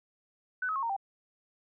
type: tone with pitch steps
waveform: sine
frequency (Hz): 1501 / 1276.9 / 1086.2 / 924 / 786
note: F#6 / D#6 / C#6 / A#5 / G5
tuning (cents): +24 / +44 / -36 / -16 / +4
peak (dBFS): -29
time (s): 0.62-0.965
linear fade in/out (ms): 5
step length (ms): 69
effects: none